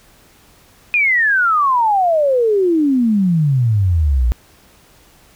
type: exponential sweep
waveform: sine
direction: down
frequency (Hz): 2489 to 56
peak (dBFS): -11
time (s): 0.94-4.32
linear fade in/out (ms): 0
effects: pink hiss -49 dBFS RMS until 5.35 s